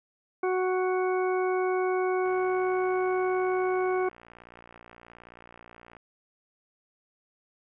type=harmonic tone; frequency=370 Hz; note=F#4; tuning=in tune; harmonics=1 / 2 / 3 / 4 / 6; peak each=-25 / -32 / -35 / -38 / -40 dBFS; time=0.43-4.09 s; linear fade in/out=5 ms
type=click train; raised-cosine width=0.5 ms; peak=-33 dBFS; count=219; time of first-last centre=2.26-5.967 s; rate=58.8 Hz
effects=none